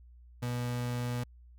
35% pulse tone, 122 Hz, B2, 21 cents flat, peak -30 dBFS, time 0.42-1.24 s, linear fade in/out 10 ms, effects added 60 Hz sine -52 dBFS peak until 1.58 s

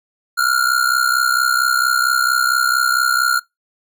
square ring-modulated tone, 1406 Hz, F6, 11 cents sharp, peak -11 dBFS, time 0.37-3.4 s, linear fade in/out 20 ms, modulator 32.2 Hz, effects noise-tail reverb RT60 0.2 s tail -25 dB re dry

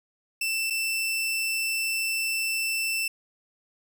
sawtooth tone with dropouts, 2667 Hz, E7, 20 cents sharp, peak -22 dBFS, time 0.41-3.08 s, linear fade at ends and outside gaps 5 ms, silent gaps 0.701-0.705 s, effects none

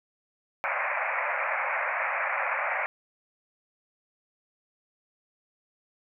white band-pass noise, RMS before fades -29 dBFS, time 0.64-2.86 s, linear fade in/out 0 ms, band 530 to 2400 Hz, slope 96 dB/octave, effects none

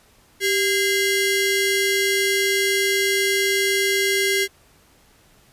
sawtooth ring-modulated tone, 1230 Hz, D#6, 20 cents flat, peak -11 dBFS, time 0.4-4.48 s, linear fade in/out 50 ms, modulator 839 Hz, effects pink hiss -55 dBFS RMS until 5.52 s + resampled to 32000 Hz

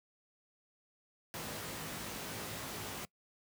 pink noise with comb filter, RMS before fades -42 dBFS, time 1.34-3.05 s, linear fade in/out 0 ms, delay 19 ms, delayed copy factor +0.65, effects noise-tail reverb RT60 0.1 s tail -23 dB re dry + high-pass 100 Hz 12 dB/octave

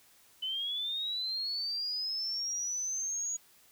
sine linear sweep, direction up, 3005 to 6760 Hz, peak -32 dBFS, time 0.42-3.37 s, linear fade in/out 10 ms, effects white hiss -62 dBFS RMS until 3.71 s

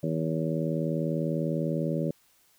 harmonic tone, 80 Hz, D#2, 49 cents sharp, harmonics 2 / 3 / 4 / 5 / 6 / 7, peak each -29 / -33 / -34 / -37 / -37 / -34 dBFS, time 0.03-2.11 s, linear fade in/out 5 ms, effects white hiss -64 dBFS RMS until 2.58 s

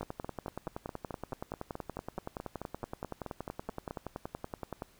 two click trains, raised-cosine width 1 ms, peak -24 / -23 dBFS, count 19 / 52, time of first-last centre 0.03-3.909 / 0.01-4.821 s, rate 4.64 / 10.6 Hz, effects pink hiss -63 dBFS RMS until 4.99 s

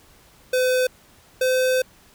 square tone pair in turn, 508 / 513 Hz, B4 / C5, +49 / -34 cents, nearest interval unison, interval 17 cents, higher second, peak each -18 dBFS, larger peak neither, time 0.53-0.87 / 1.41-1.82 s, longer second, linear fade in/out 5 ms, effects pink hiss -53 dBFS RMS until 2.14 s

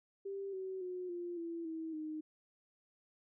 sine tone with pitch steps, 393.6 / 378.2 / 363.4 / 349.2 / 335.6 / 322.5 / 309.9 Hz, G4 / F#4 / F#4 / F4 / E4 / E4 / D#4, +7 / +38 / -31 / 0 / +31 / -38 / -7 cents, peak -39 dBFS, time 0.25-2.21 s, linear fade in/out 10 ms, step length 280 ms, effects none

